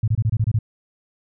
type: tone bursts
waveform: sine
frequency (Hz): 110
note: A2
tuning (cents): 0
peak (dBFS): -15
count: 8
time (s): 0.03-0.589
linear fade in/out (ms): 5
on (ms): 48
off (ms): 25
effects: none